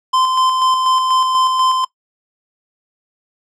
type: tone with tremolo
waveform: square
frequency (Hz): 1034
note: C6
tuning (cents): -21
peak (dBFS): -12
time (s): 0.13-1.85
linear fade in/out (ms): 10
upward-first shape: square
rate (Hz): 4.1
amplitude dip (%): 35
effects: noise-tail reverb RT60 0.1 s tail -20 dB re dry + low-pass 6000 Hz 12 dB/octave